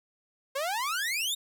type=exponential sweep; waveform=sawtooth; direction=up; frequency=523.3 to 3776 Hz; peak=-25 dBFS; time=0.55-1.35 s; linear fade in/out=10 ms; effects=none